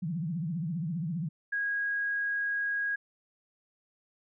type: tone with vibrato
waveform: sine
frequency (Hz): 165.9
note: E3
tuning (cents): +11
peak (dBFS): -30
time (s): 0.02-1.29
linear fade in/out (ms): 10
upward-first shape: triangle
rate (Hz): 15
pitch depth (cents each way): 240
type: tone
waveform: sine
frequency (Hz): 1644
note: G#6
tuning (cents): -18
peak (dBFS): -28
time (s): 1.52-2.96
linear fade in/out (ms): 10
effects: none